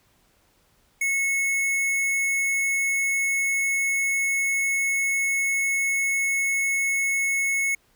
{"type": "tone", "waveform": "square", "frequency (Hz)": 2193, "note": "C#7", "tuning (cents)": -19, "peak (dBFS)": -22, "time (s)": [1.01, 7.75], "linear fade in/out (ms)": 5, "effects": ["pink hiss -63 dBFS RMS until 7.95 s"]}